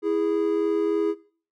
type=tone pair together; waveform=triangle; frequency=329.6 / 413 Hz; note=E4 / G#4; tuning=0 / -10 cents; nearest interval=major third; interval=390 cents; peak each=-23 / -21 dBFS; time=0.02-1.15 s; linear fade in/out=50 ms; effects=noise-tail reverb RT60 0.4 s tail -17 dB re dry